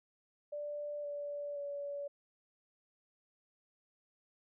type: tone with pitch steps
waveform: sine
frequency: 587.3 / 578.9 / 570.6 Hz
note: D5 / D5 / C#5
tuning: 0 / -25 / +50 cents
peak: -38 dBFS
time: 0.52-2.08 s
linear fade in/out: 10 ms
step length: 520 ms
effects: none